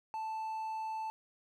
triangle tone, 880 Hz, A5, in tune, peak -34 dBFS, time 0.14-1.1 s, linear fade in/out 0 ms, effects none

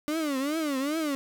35% pulse tone with vibrato, 291.9 Hz, D4, 10 cents flat, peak -25 dBFS, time 0.08-1.15 s, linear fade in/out 0 ms, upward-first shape triangle, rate 2.5 Hz, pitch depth 220 cents each way, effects none

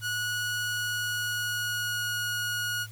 sawtooth tone with pitch glide, 1461 to 1448.4 Hz, F#6 to F#6, -22 to -37 cents, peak -25 dBFS, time 0.01-2.87 s, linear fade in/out 50 ms, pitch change -15 cents, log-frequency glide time 0.54-2.17 s, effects added 108 Hz sine -42 dBFS peak until 2.91 s + white hiss -54 dBFS RMS until 2.91 s

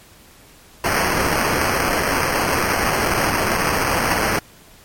white noise with sample-and-hold, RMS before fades -19 dBFS, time 0.84-4.39 s, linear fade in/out 2 ms, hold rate 3675 Hz, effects pink hiss -47 dBFS RMS until 4.84 s + MP3 64 kbps

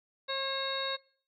harmonic tone, 540 Hz, C#5, 45 cents flat, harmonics 1 / 2 / 3 / 4 / 5 / 7 / 8, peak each -36 / -39 / -40 / -44 / -47 / -37 / -41 dBFS, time 0.28-0.97 s, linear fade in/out 20 ms, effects noise-tail reverb RT60 0.5 s tail -23 dB re dry

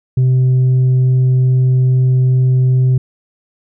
sine tone with tanh clipping, 128.4 Hz, C3, 32 cents flat, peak -9 dBFS, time 0.17-2.98 s, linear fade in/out 5 ms, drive 2 dB, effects none

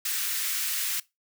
white high-pass noise, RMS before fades -29 dBFS, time 0.05-1 s, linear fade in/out 5 ms, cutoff 1400 Hz, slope 24 dB/octave, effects noise-tail reverb RT60 0.2 s tail -20 dB re dry

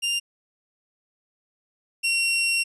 sawtooth tone pair in turn, 2794 / 2738 Hz, F7 / F7, 0 / -35 cents, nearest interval unison, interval 35 cents, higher first, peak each -19 / -17 dBFS, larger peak second, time 0.02-0.2 / 2.03-2.64 s, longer second, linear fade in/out 20 ms, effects resampled to 24000 Hz

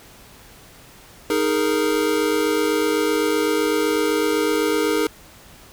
square chord, D# suspended fourth, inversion none, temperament equal with one note detuned, 311.1 / 415.3 / 463.2 Hz, D#4 / G#4 / A#4, 0 / 0 / -11 cents, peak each -23 dBFS, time 1.3-5.07 s, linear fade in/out 2 ms, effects pink hiss -46 dBFS RMS until 5.72 s

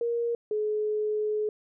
sine tone pair in turn, 469.9 / 425.2 Hz, A#4 / G#4, +14 / +41 cents, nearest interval major second, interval 173 cents, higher first, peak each -25 / -25 dBFS, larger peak neither, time 0.01-0.35 / 0.51-1.49 s, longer second, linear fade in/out 2 ms, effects none

